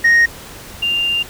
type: tone pair in turn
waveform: sine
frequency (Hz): 1864.7 / 2794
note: A#6 / F7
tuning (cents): 0 / 0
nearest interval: perfect fifth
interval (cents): 700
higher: second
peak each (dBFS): -5 / -14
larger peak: first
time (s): 0.04-0.26 / 0.82-1.23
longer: second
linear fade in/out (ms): 10
effects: tanh soft clip ceiling -7 dBFS + pink hiss -35 dBFS RMS until 1.29 s